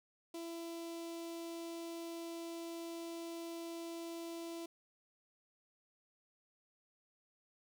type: tone with notch filter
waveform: sawtooth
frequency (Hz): 334.9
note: E4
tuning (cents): +27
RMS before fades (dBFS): -45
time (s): 0.34-4.66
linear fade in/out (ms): 5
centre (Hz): 1600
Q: 0.92
effects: none